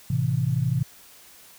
sine chord, A minor, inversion none, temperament equal with one note detuned, 110 / 130.81 / 162.92 Hz, A2 / C3 / E3, 0 / 0 / -20 cents, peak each -27 / -23 / -27 dBFS, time 0.1-0.83 s, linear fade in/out 5 ms, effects white hiss -50 dBFS RMS until 1.58 s

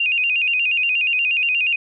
sine tone with vibrato, 2635 Hz, E7, 1 cent flat, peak -16 dBFS, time 0-1.76 s, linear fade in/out 5 ms, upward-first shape square, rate 8.4 Hz, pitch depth 90 cents each way, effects none

